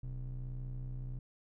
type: ring-modulated tone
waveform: triangle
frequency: 78 Hz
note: D#2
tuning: 5 cents sharp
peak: -33 dBFS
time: 0.03-1.19 s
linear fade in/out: 5 ms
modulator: 47.3 Hz
effects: none